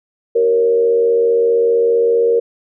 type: tone with frequency modulation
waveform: sine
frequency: 466.2 Hz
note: A#4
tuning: in tune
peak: -10 dBFS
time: 0.35-2.4 s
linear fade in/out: 10 ms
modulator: 84.7 Hz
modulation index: 0.54
effects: none